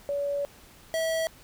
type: tone pair in turn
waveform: sine / square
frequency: 569 / 649.2 Hz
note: C#5 / E5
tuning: +45 / -27 cents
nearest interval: major second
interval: 228 cents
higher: second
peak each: -26 dBFS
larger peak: neither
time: 0.09-0.45 / 0.94-1.27 s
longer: first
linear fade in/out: 0 ms
effects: pink hiss -53 dBFS RMS until 1.43 s